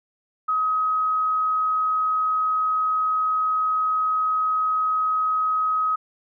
sine tone, 1267 Hz, D#6, 31 cents sharp, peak -19 dBFS, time 0.48-5.96 s, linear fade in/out 10 ms, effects none

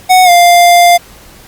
square tone with pitch glide, 740 to 698.5 Hz, F#5 to F5, 0 to 0 cents, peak -3 dBFS, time 0.09-0.98 s, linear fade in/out 20 ms, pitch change -100 cents, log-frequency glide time 0.24-0.3 s, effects pink hiss -37 dBFS RMS until 1.47 s + Opus 48 kbps

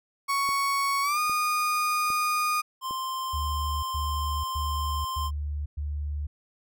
35% pulse tone with pitch glide, 1112 to 1226.7 Hz, C#6 to D#6, +5 to -25 cents, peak -22 dBFS, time 0.28-2.62 s, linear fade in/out 20 ms, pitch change +170 cents, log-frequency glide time 1.02-1.19 s
click train, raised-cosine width 2 ms, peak -29 dBFS, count 4, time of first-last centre 0.49-2.909 s, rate 1.24 Hz
square tone, 1046.5 Hz, C6, in tune, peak -30 dBFS, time 2.81-5.31 s, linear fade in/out 50 ms
sine tone bursts, 73.42 Hz, D2, in tune, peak -28 dBFS, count 5, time 3.33-6.27 s, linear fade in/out 10 ms, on 500 ms, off 110 ms
effects none

